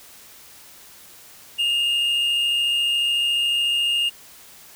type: tone pair together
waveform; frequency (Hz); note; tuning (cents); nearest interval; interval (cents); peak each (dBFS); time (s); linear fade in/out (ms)
triangle; 2700 / 2834; E7 / F7; +41 / +25; minor second; 84; -29 / -17; 1.58-4.1; 20
effects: white hiss -46 dBFS RMS until 4.75 s